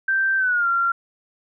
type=tone with pitch glide; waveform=sine; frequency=1565 to 1378.2 Hz; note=G6 to F6; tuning=-3 to -23 cents; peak=-17 dBFS; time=0.08-0.92 s; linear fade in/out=5 ms; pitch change=-220 cents; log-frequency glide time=0.37-0.67 s; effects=none